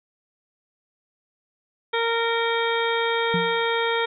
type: harmonic tone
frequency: 461.7 Hz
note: A#4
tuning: 17 cents flat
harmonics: 1 / 2 / 3 / 4 / 5 / 7 / 8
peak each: -24 / -27 / -29 / -30 / -31 / -32 / -33 dBFS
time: 1.93-4.06 s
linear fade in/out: 10 ms
type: tone with exponential decay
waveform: sine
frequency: 174.61 Hz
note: F3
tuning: in tune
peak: -20 dBFS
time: 3.34-3.66 s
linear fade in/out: 2 ms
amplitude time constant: 68 ms
effects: none